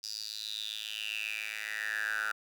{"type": "tone with high-pass filter sweep", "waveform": "10% pulse", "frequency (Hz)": 107.4, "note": "A2", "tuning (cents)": -41, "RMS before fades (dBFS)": -37, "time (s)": [0.03, 2.32], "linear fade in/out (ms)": 5, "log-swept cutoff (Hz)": [5100, 1400], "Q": 8, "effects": []}